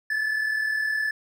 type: tone pair together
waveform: triangle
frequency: 1700 / 1739.7 Hz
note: G#6 / A6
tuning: +40 / -20 cents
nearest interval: unison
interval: 40 cents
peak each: -30 / -22 dBFS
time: 0.1-1.11 s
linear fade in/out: 5 ms
effects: none